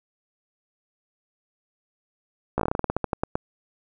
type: slowing click train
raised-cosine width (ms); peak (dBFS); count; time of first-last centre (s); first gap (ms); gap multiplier
1; -9; 16; 2.58-3.355; 15; 1.16
effects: none